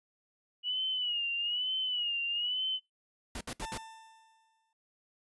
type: tone with vibrato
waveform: sine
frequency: 2918 Hz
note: F#7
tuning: 25 cents flat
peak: -30 dBFS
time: 0.63-2.8 s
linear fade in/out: 50 ms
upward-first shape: sine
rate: 1.1 Hz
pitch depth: 87 cents each way
type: noise bursts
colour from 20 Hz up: pink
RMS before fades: -39 dBFS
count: 4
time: 3.35-3.777 s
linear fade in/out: 2 ms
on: 58 ms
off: 65 ms
type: tone with exponential decay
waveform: 40% pulse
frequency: 892 Hz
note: A5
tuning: 23 cents sharp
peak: -37 dBFS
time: 3.62-4.73 s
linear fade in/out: 2 ms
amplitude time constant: 240 ms
effects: noise-tail reverb RT60 0.2 s tail -24 dB re dry + resampled to 24000 Hz